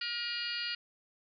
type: harmonic tone with a mistuned harmonic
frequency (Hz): 474.9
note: A#4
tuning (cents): +32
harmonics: 3 / 4 / 5 / 6 / 7 / 8 / 9 / 10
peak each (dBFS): -42 / -43 / -44 / -39 / -50 / -51 / -41 / -40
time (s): 0.01-0.75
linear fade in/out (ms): 5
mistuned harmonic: 5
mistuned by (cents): +23
effects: none